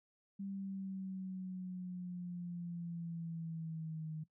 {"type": "linear sweep", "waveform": "sine", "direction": "down", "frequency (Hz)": [197.2, 155.56], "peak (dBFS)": -40, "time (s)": [0.39, 4.24], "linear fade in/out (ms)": 10, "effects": ["noise-tail reverb RT60 0.1 s tail -17 dB re dry"]}